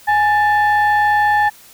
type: tone pair together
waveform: sine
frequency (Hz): 835 / 1769.3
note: G#5 / A6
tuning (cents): +9 / +9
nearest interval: octave + minor second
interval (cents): 1300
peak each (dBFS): -11 / -15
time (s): 0.07-1.5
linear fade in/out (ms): 20
effects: tanh soft clip ceiling -7 dBFS + white hiss -44 dBFS RMS until 1.73 s